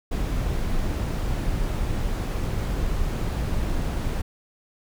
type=noise; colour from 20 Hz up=brown; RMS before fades=-25 dBFS; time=0.11-4.22 s; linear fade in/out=10 ms; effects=none